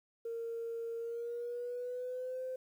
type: tone with pitch glide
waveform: sine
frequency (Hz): 461.5 to 515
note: A#4 to C5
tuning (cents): -17 to -28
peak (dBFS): -36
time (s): 0.25-2.56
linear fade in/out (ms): 5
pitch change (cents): +189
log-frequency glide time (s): 0.98-2.42
effects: tanh soft clip ceiling -33 dBFS + 11-bit

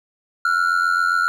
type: ring-modulated tone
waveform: triangle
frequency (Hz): 1396.9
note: F6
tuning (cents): 0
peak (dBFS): -11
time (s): 0.45-1.28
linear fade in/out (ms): 0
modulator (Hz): 43.7
effects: none

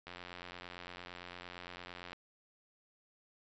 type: click train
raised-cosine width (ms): 0.3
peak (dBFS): -30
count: 184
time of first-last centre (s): 0.07-2.131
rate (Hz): 88.8
effects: resampled to 16000 Hz

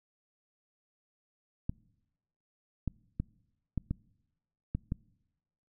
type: clicks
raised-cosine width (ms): 5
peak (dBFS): -19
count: 7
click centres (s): 1.695 / 2.877 / 3.2 / 3.777 / 3.91 / 4.75 / 4.921
effects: noise-tail reverb RT60 1.0 s tail -25 dB re dry

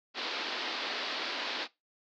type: band-pass noise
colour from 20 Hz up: white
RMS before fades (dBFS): -36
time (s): 0.14-1.68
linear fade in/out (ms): 50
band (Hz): 240 to 4700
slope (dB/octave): 48
effects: noise-tail reverb RT60 0.2 s tail -19 dB re dry

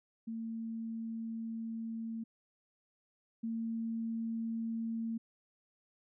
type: tone pair in turn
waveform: sine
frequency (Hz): 226.2 / 227.1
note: A3 / A#3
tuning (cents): +48 / -45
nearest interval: unison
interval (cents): 7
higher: second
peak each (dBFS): -37 / -34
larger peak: second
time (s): 0.27-2.24 / 3.43-5.18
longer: first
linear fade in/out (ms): 10
effects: none

